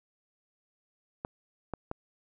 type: clicks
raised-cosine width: 1 ms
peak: -20 dBFS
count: 3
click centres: 1.249 / 1.737 / 1.914 s
effects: none